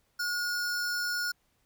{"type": "tone pair together", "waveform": "square", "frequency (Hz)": [1439, 5352], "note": ["F#6", "E8"], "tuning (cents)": [-49, 25], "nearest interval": "octave + major seventh", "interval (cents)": 2274, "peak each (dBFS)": [-31, -36], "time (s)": [0.19, 1.32], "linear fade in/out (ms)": 10, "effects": ["pink hiss -72 dBFS RMS until 1.65 s"]}